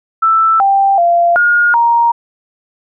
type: tone with pitch steps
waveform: sine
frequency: 1324 / 787 / 689 / 1428 / 937 Hz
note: E6 / G5 / F5 / F6 / A#5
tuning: +7 / +7 / -24 / +38 / +9 cents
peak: -7 dBFS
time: 0.22-2.12 s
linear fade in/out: 10 ms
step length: 380 ms
effects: none